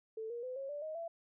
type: tone with pitch steps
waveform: sine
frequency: 442.1 / 473.8 / 507.8 / 544.3 / 583.4 / 625.2 / 670.1 Hz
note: A4 / A#4 / B4 / C#5 / D5 / D#5 / E5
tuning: +8 / +28 / +48 / -32 / -12 / +8 / +28 cents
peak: -39 dBFS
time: 0.17-1.08 s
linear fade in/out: 5 ms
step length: 130 ms
effects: none